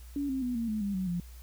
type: tone with pitch steps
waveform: sine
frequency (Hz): 283.9 / 264.9 / 247.1 / 230.6 / 215.2 / 200.7 / 187.3 / 174.76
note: C#4 / C4 / B3 / A#3 / A3 / G3 / F#3 / F3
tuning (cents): +41 / +22 / +1 / -19 / -38 / +41 / +21 / +1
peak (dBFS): -29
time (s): 0.16-1.2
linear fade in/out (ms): 2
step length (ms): 130
effects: added 60 Hz sine -45 dBFS peak until 1.42 s + white hiss -58 dBFS RMS until 1.42 s